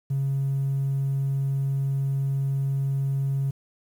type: tone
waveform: triangle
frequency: 137 Hz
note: C#3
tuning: 20 cents flat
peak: -19 dBFS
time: 0.1-3.51 s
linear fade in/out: 10 ms
effects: tanh soft clip ceiling -19 dBFS + 9-bit